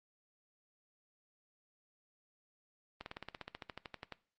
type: slowing click train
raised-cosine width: 0.3 ms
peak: -27 dBFS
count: 17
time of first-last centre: 3.01-4.123 s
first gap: 51 ms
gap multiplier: 1.04
effects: noise-tail reverb RT60 0.4 s tail -18 dB re dry + Opus 32 kbps